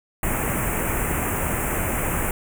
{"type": "band-stop noise", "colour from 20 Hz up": "pink", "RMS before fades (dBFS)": -24, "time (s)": [0.23, 2.31], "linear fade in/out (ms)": 2, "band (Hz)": [2600, 7400], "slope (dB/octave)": 48, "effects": []}